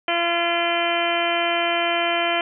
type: harmonic tone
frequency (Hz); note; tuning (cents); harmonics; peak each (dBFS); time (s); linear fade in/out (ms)
341.9; F4; -37; 1 / 2 / 3 / 4 / 5 / 6 / 7 / 8 / 9; -29 / -23 / -30 / -29 / -30 / -30 / -27 / -33 / -27; 0.08-2.41; 2
effects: none